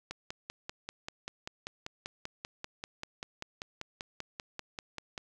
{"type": "click train", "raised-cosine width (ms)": 0.2, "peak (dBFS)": -21, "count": 27, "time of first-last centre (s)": [0.11, 5.178], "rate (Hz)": 5.13, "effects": []}